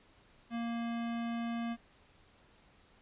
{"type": "tone", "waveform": "square", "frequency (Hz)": 233.1, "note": "A#3", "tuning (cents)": 0, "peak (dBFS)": -35, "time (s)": [0.5, 1.77], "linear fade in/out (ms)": 50, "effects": ["pink hiss -64 dBFS RMS until 3.01 s", "resampled to 8000 Hz"]}